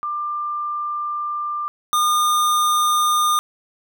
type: tone pair in turn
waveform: sine / square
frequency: 1191 / 1213.9 Hz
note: D6 / D#6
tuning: +24 / -43 cents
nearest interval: unison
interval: 33 cents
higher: second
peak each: -22 / -16 dBFS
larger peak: second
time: 0.03-1.68 / 1.93-3.39 s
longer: first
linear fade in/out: 0 ms
effects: none